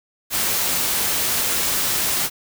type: noise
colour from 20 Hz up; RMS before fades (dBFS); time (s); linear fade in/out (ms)
white; -21; 0.3-2.3; 50
effects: none